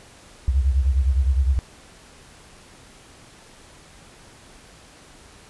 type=beating tone pair; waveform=sine; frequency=65.41 / 75.21 Hz; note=C2 / D2; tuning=0 / +42 cents; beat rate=9.8 Hz; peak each=-17 / -23 dBFS; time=0.48-1.59 s; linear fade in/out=0 ms; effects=pink hiss -48 dBFS RMS until 5.49 s + resampled to 24000 Hz

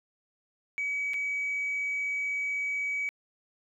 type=tone with dropouts; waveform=sine; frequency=2274 Hz; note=C#7; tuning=44 cents sharp; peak=-27 dBFS; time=0.78-3.09 s; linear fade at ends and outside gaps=0 ms; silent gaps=1.135-1.141 s; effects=tanh soft clip ceiling -25 dBFS + 11-bit

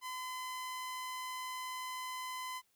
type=tone; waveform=sawtooth; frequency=1019 Hz; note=C6; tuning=46 cents flat; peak=-36 dBFS; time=0.01-2.62 s; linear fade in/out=50 ms; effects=white hiss -75 dBFS RMS until 2.75 s

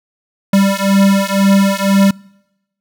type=beating tone pair; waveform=square; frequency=195.6 / 197.6 Hz; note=G3 / G3; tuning=-4 / +14 cents; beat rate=2 Hz; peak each=-13 dBFS; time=0.53-2.11 s; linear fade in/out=5 ms; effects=noise-tail reverb RT60 0.9 s tail -26 dB re dry

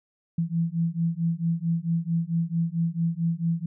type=beating tone pair; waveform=sine; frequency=164.81 / 169.31 Hz; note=E3 / E3; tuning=0 / +47 cents; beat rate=4.5 Hz; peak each=-26 dBFS; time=0.38-3.66 s; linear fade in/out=5 ms; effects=none

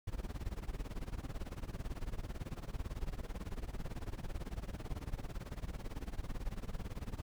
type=noise with tremolo; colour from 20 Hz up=brown; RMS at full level=-38 dBFS; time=0.07-7.22 s; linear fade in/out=5 ms; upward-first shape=sine; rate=18 Hz; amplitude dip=90%; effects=none

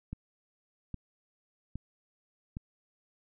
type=click train; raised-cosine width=5 ms; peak=-25 dBFS; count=4; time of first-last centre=0.13-2.569 s; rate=1.23 Hz; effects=none

